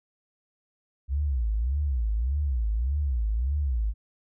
sine tone with vibrato, 62.6 Hz, B1, 24 cents sharp, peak -23 dBFS, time 1.08-3.94 s, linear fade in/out 50 ms, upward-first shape sine, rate 1.7 Hz, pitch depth 290 cents each way, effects none

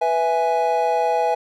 triangle chord, E major, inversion second, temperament equal, 493.9 / 659.3 / 830.6 Hz, B4 / E5 / G#5, 0 / 0 / 0 cents, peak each -21 / -20 / -18 dBFS, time 0.01-1.35 s, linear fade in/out 10 ms, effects none

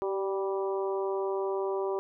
harmonic tone with a mistuned harmonic, 195.5 Hz, G3, 4 cents flat, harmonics 2 / 3 / 4 / 5 / 6, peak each -29 / -37 / -40 / -38 / -44 dBFS, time 0.02-1.99 s, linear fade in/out 0 ms, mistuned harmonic 2, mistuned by -17 cents, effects none

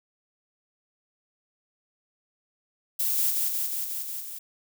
violet noise with echo, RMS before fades -26 dBFS, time 2.99-3.31 s, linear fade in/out 10 ms, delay 180 ms, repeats 6, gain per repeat -2 dB, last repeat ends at 4.39 s, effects none

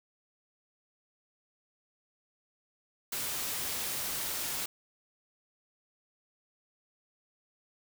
white noise, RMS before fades -35 dBFS, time 3.12-4.66 s, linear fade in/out 5 ms, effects none

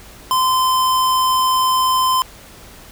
square tone, 1031 Hz, C6, 26 cents flat, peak -14 dBFS, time 0.31-2.22 s, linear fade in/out 0 ms, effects added 50 Hz sine -47 dBFS peak until 2.91 s + pink hiss -41 dBFS RMS until 2.91 s

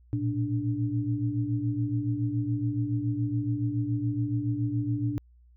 sine tone cluster, 113.1 / 120.2 / 292.9 Hz, A2 / B2 / D4, +48 / -46 / -5 cents, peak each -30 dBFS, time 0.13-5.18 s, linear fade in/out 0 ms, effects added 60 Hz sine -54 dBFS peak until 5.56 s

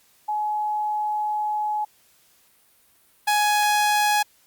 sine / sawtooth tone pair in turn, 846 / 835.8 Hz, G#5 / G#5, +32 / +11 cents, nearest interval unison, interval 21 cents, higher first, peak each -22 / -14 dBFS, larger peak second, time 0.28-1.85 / 3.27-4.23 s, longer first, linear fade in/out 10 ms, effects white hiss -59 dBFS RMS until 4.46 s + Opus 48 kbps

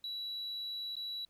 sine tone with dropouts, 3923 Hz, B7, 12 cents flat, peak -36 dBFS, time 0.04-1.25 s, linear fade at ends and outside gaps 2 ms, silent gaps 0.955-0.966 s, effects tanh soft clip ceiling -35 dBFS + pink hiss -75 dBFS RMS until 1.29 s

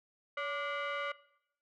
sine tone with frequency modulation, 304.9 Hz, D#4, 35 cents flat, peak -33 dBFS, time 0.37-1.12 s, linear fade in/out 5 ms, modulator 871 Hz, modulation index 2.4, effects noise-tail reverb RT60 0.8 s tail -21 dB re dry + tanh soft clip ceiling -29 dBFS

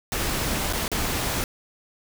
pink noise with dropouts, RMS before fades -26 dBFS, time 0.12-1.44 s, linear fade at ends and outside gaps 1 ms, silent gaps 0.727-0.733 / 0.88-0.916 s, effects none

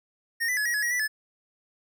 square tone with pitch steps, 1847 / 1990 / 1699 / 1903 / 1695 / 1901 / 1969 / 1728 Hz, A#6 / B6 / G#6 / A#6 / G#6 / A#6 / B6 / A6, -16 / +13 / +39 / +35 / +35 / +33 / -6 / -32 cents, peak -25 dBFS, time 0.4-1.08 s, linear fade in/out 20 ms, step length 85 ms, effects none

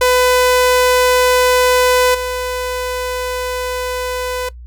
sawtooth tone with level steps, 501 Hz, B4, 25 cents sharp, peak -6 / -15 dBFS, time 0.01-4.49 s, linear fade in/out 5 ms, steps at 2.14 s, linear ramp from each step 10 ms, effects noise-tail reverb RT60 0.1 s tail -19 dB re dry + added 60 Hz sine -31 dBFS peak until 4.66 s

